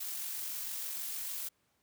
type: noise with amplitude modulation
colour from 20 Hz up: blue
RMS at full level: -38 dBFS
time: 0-1.49 s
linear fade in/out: 10 ms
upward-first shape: sine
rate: 46.5 Hz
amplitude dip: 25%
effects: pink hiss -75 dBFS RMS until 1.82 s + high-pass 80 Hz 12 dB/octave